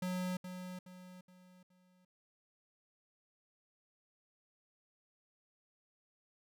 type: tone with echo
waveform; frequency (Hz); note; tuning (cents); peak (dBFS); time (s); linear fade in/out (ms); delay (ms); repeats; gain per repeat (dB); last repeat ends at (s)
square; 182.5; F#3; -24; -36; 0.02-0.37; 5; 420; 4; -8; 2.05
effects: none